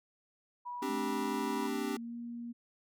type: tone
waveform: sine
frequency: 974 Hz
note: B5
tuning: 24 cents flat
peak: -38 dBFS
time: 0.65-1.68 s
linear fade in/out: 20 ms
type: chord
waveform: square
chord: C suspended second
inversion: none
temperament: equal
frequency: 261.6 / 293.7 / 392 Hz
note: C4 / D4 / G4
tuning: 0 / 0 / 0 cents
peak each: -39 dBFS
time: 0.82-1.97 s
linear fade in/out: 5 ms
type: tone with pitch glide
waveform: sine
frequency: 215.6 to 236.5 Hz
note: A3 to A#3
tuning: -35 to +25 cents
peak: -39 dBFS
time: 0.88-2.53 s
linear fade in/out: 20 ms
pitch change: +160 cents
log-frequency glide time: 1.33-2.16 s
effects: none